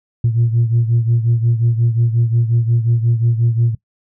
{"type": "beating tone pair", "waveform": "sine", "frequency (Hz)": [115.7, 121.3], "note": ["A#2", "B2"], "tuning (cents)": [-13, -31], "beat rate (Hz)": 5.6, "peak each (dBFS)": [-12, -17], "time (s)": [0.24, 3.75], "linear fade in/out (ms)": 5, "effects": ["noise-tail reverb RT60 0.1 s tail -21 dB re dry", "tanh soft clip ceiling -7 dBFS"]}